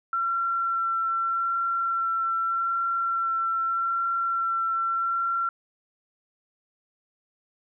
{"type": "tone with vibrato", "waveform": "sine", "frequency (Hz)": 1356, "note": "E6", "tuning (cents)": 49, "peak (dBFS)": -23, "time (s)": [0.13, 5.49], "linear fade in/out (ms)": 2, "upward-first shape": "sine", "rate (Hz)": 0.82, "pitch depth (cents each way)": 11, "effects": []}